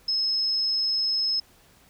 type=tone; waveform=sine; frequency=5180 Hz; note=E8; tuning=31 cents flat; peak=-22 dBFS; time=0.08-1.4 s; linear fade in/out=5 ms; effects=pink hiss -57 dBFS RMS until 1.89 s